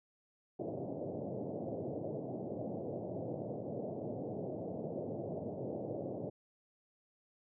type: band-pass noise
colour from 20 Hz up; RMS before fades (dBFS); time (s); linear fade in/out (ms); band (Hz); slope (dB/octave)
white; -41; 0.59-6.3; 10; 100 to 650; 48
effects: none